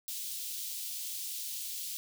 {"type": "high-pass noise", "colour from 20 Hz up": "white", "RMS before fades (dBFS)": -39, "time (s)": [0.08, 1.97], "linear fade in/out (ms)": 0, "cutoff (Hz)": 3100, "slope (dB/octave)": 24, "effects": []}